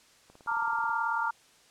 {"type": "click train", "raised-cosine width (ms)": 1, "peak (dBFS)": -39, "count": 12, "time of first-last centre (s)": [0.3, 0.895], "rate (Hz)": 18.5}
{"type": "chord", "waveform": "sine", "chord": "Bb major seventh", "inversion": "third", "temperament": "equal with one note detuned", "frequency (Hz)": [893.8, 932.3, 1174.7, 1396.9], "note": ["A5", "Bb5", "D6", "F6"], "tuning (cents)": [27, 0, 0, 0], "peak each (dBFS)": [-33, -32, -35, -31], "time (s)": [0.47, 1.31], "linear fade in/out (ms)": 10}
{"effects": ["white hiss -60 dBFS RMS until 1.7 s", "low-pass 8000 Hz 12 dB/octave"]}